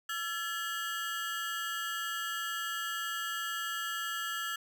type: ring-modulated tone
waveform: 30% pulse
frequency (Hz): 1531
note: G6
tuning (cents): -41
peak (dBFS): -28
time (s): 0.09-4.56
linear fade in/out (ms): 5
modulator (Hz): 181
effects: none